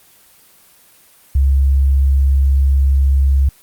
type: tone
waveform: sine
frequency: 68.2 Hz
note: C#2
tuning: 28 cents flat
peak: -9 dBFS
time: 1.35-3.49 s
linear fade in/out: 5 ms
effects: white hiss -48 dBFS RMS until 3.62 s + Opus 24 kbps